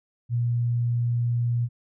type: tone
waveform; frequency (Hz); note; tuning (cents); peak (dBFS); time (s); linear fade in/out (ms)
sine; 119.4; A#2; +42; -21; 0.29-1.69; 50
effects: none